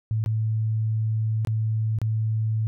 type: tone with dropouts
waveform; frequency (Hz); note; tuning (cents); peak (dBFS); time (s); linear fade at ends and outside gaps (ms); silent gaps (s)
sine; 110; A2; 0; -21; 0.11-2.67; 0; 0.24-0.261 / 1.449-1.472 / 1.987-2.016
effects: none